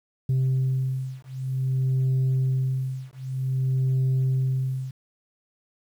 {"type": "beating tone pair", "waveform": "sine", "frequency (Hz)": [130.81, 131.34], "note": ["C3", "C3"], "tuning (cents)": [0, 7], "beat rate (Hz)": 0.53, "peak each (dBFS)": -23, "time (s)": [0.29, 4.91], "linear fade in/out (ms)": 5, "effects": ["tanh soft clip ceiling -18 dBFS", "9-bit"]}